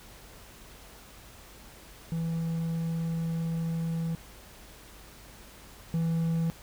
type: tone pair in turn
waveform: triangle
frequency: 164.81 / 164.81 Hz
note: E3 / E3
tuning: 0 / 0 cents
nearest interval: unison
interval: 0 cents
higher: neither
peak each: -26 / -23 dBFS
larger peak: second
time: 2.12-4.15 / 5.94-6.5 s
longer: first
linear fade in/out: 0 ms
effects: added 51 Hz sine -55 dBFS peak until 6.62 s + pink hiss -51 dBFS RMS until 6.62 s